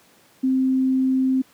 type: tone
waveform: sine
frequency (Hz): 261.6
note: C4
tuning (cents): 0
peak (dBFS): -16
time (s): 0.43-1.42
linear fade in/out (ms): 10
effects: pink hiss -55 dBFS RMS until 1.53 s + high-pass 150 Hz 12 dB/octave